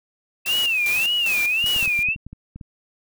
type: tone with vibrato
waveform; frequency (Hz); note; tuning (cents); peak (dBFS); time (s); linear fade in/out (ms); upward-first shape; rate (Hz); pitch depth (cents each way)
sine; 2637; E7; 0; -18; 0.45-2.16; 50; sine; 1.8; 180
type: noise with tremolo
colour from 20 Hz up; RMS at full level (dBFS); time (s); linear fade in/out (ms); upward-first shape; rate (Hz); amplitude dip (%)
white; -30; 0.46-2.03; 0; square; 2.5; 70
type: clicks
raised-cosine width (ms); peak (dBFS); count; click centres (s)
5; -24; 11; 1.642 / 1.763 / 1.828 / 1.877 / 1.991 / 2.087 / 2.161 / 2.266 / 2.33 / 2.56 / 2.612
effects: none